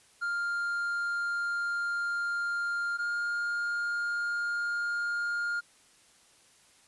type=tone pair in turn; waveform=triangle; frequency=1400 / 1412.2 Hz; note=F6 / F6; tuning=+4 / +19 cents; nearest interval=unison; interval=15 cents; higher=second; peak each=-27 dBFS; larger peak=neither; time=0.21-2.98 / 2.98-5.61 s; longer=first; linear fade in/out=20 ms; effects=white hiss -61 dBFS RMS until 6.87 s + resampled to 24000 Hz